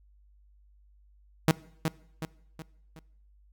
sawtooth tone with echo, 159.3 Hz, D#3, 41 cents sharp, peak -14 dBFS, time 1.48-1.51 s, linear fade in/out 0 ms, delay 370 ms, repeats 4, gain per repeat -7 dB, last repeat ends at 2.99 s, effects noise-tail reverb RT60 0.7 s tail -21 dB re dry + added 50 Hz sine -57 dBFS peak until 3.52 s

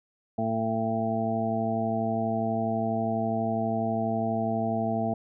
harmonic tone, 112.2 Hz, A2, 34 cents sharp, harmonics 1 / 2 / 3 / 4 / 6 / 7, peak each -34 / -29 / -38 / -36 / -29 / -34 dBFS, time 0.38-5.14 s, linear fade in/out 5 ms, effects none

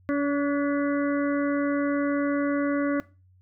harmonic tone with a mistuned harmonic, 284.9 Hz, C#4, 48 cents sharp, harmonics 1 / 2 / 4 / 5 / 6 / 7, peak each -23 / -29 / -35 / -37 / -39 / -40 dBFS, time 0.09-3 s, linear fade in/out 0 ms, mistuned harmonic 5, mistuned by +39 cents, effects noise-tail reverb RT60 0.3 s tail -19 dB re dry + added 92 Hz sine -55 dBFS peak until 3.41 s

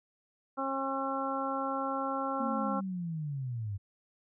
harmonic tone, 270 Hz, C#4, 45 cents flat, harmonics 1 / 2 / 3 / 4 / 5, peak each -37 / -37 / -37 / -37 / -37 dBFS, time 0.57-2.81 s, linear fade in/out 20 ms
sine linear sweep, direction down, 238.8 to 95.3 Hz, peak -33 dBFS, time 2.39-3.78 s, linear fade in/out 20 ms
effects none

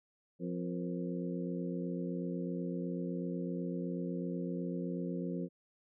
harmonic tone with a mistuned harmonic, 88 Hz, F2, 14 cents sharp, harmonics 2 / 3 / 4 / 5 / 6, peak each -37 / -41 / -43 / -45 / -47 dBFS, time 0.39-5.49 s, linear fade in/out 50 ms, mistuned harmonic 5, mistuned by +96 cents, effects none

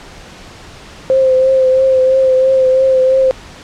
sine tone with vibrato, 523.3 Hz, C5, in tune, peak -7 dBFS, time 1.1-3.31 s, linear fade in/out 0 ms, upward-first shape triangle, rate 3 Hz, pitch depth 29 cents each way, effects pink hiss -35 dBFS RMS until 3.63 s + low-pass 6000 Hz 12 dB/octave

